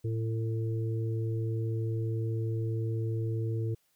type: harmonic tone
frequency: 112.3 Hz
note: A2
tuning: 36 cents sharp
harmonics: 1 / 3 / 4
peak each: -29 / -39 / -40 dBFS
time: 0.04-3.75 s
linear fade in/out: 10 ms
effects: white hiss -72 dBFS RMS until 3.95 s